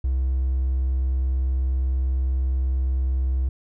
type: tone with hard clipping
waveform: triangle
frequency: 64.9 Hz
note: C2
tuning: 13 cents flat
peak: -20 dBFS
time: 0.04-3.49 s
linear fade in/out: 5 ms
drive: 4 dB
effects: none